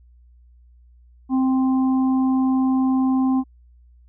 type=harmonic tone; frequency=261.6 Hz; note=C4; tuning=in tune; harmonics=1 / 3 / 4; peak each=-16 / -30 / -33 dBFS; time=1.29-3.44 s; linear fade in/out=50 ms; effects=added 60 Hz sine -48 dBFS peak until 4.08 s